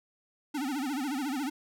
square tone with vibrato, 276.1 Hz, C#4, 7 cents flat, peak -31 dBFS, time 0.54-1.5 s, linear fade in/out 10 ms, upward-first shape sine, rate 14 Hz, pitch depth 170 cents each way, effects none

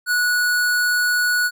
square tone, 1467 Hz, F#6, 15 cents flat, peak -17 dBFS, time 0.06-1.51 s, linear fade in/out 50 ms, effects none

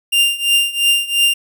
45% pulse tone with tremolo, 2794 Hz, F7, in tune, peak -9 dBFS, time 0.12-1.34 s, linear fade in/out 10 ms, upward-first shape triangle, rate 2.9 Hz, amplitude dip 90%, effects none

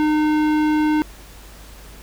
sine tone with tanh clipping, 305 Hz, D#4, 34 cents flat, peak -17 dBFS, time 0-1.02 s, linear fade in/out 0 ms, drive 17 dB, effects added 50 Hz sine -41 dBFS peak until 2.02 s + pink hiss -44 dBFS RMS until 2.02 s

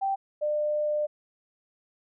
sine tone pair in turn, 781 / 599.4 Hz, G5 / D5, -7 / +35 cents, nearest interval perfect fourth, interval 458 cents, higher first, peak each -24 dBFS, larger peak neither, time 0.01-0.16 / 0.41-1.07 s, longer second, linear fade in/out 20 ms, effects none

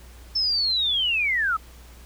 sine linear sweep, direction down, 5330 to 1243 Hz, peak -20 dBFS, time 0.35-1.57 s, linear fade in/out 10 ms, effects added 60 Hz sine -44 dBFS peak until 2.05 s + pink hiss -51 dBFS RMS until 2.05 s

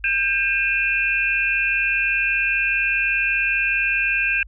sine tone cluster, 1590 / 2441 / 2666 Hz, G6 / D#7 / E7, +24 / -34 / +19 cents, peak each -22 dBFS, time 0.04-4.43 s, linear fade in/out 2 ms, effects added 50 Hz sine -39 dBFS peak until 4.47 s

